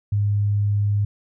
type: tone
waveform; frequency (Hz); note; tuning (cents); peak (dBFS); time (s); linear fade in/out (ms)
sine; 102.6; G#2; -21; -17; 0.12-1.05; 5
effects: none